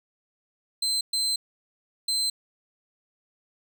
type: tone bursts at uneven times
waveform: 35% pulse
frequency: 4100 Hz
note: C8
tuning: 36 cents flat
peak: -22 dBFS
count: 3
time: 0.82-1.01 / 1.13-1.36 / 2.08-2.3 s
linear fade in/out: 5 ms
effects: none